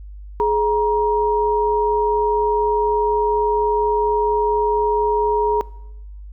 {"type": "tone pair together", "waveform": "sine", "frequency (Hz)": [421.3, 945.8], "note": ["G#4", "A#5"], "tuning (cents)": [25, 25], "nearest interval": "octave + major second", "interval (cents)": 1400, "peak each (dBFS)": -17, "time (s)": [0.4, 5.61], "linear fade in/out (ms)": 0, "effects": ["noise-tail reverb RT60 0.9 s tail -21 dB re dry", "added 50 Hz sine -33 dBFS peak until 6.32 s"]}